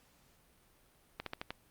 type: slowing click train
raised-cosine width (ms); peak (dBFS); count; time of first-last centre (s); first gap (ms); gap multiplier
0.3; -22; 5; 1.2-1.506; 63; 1.13
effects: pink hiss -67 dBFS RMS until 1.7 s + Opus 48 kbps